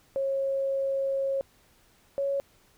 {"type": "tone pair in turn", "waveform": "sine", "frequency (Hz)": [544, 555.1], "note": ["C#5", "C#5"], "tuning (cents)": [-33, 2], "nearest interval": "unison", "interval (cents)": 35, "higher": "second", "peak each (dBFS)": -25, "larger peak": "neither", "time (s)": [[0.16, 1.41], [2.18, 2.4]], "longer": "first", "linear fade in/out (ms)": 0, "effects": ["pink hiss -62 dBFS RMS until 2.77 s"]}